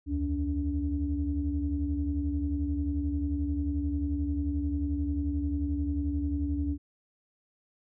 sine tone cluster, 71.7 / 83 / 287.3 Hz, D2 / E2 / D4, -41 / +12 / -38 cents, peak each -30 / -34 / -30 dBFS, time 0.06-6.78 s, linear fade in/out 50 ms, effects tanh soft clip ceiling -18 dBFS

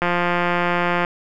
click train, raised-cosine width 0.5 ms, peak -5 dBFS, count 181, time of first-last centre 0.02-1.049 s, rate 175 Hz, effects none

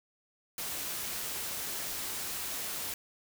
white noise, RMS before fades -37 dBFS, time 0.58-2.94 s, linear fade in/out 2 ms, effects none

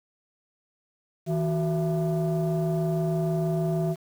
sine tone cluster, 160.8 / 371.7 / 667 Hz, E3 / F#4 / E5, -43 / +8 / +20 cents, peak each -23 / -28 / -29 dBFS, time 1.26-3.96 s, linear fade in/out 50 ms, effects tanh soft clip ceiling -19 dBFS + 8-bit

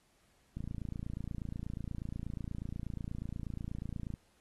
click train, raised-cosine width 5 ms, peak -27 dBFS, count 102, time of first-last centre 0.57-4.139 s, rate 28.3 Hz, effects pink hiss -71 dBFS RMS until 4.4 s + AAC 32 kbps

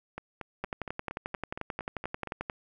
two click trains, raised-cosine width 0.5 ms, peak -18 / -22 dBFS, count 22 / 10, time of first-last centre 0.64-2.498 / 0.18-2.273 s, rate 11.3 / 4.3 Hz, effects none

